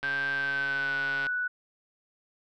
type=click train; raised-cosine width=0.3 ms; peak=-21 dBFS; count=173; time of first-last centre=0.03-1.267 s; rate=139 Hz
type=tone with pitch glide; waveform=sine; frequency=1568 to 1480 Hz; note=G6 to F#6; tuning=0 to 0 cents; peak=-27 dBFS; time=0.03-1.48 s; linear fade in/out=10 ms; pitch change=-100 cents; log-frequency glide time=0.34-0.94 s
effects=none